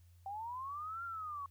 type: linear two-way sweep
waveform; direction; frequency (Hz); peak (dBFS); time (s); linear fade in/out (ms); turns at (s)
sine; up then down; 768 to 1396.9 to 1101; -40; 0.26-1.46; 2; 1.04
effects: added 87 Hz sine -59 dBFS peak until 1.5 s + white hiss -75 dBFS RMS until 1.5 s